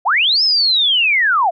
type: linear two-way sweep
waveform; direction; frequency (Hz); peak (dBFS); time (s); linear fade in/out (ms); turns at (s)
sine; up then down; 625 to 5300 to 625; -11; 0.05-1.51; 20; 0.43
effects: none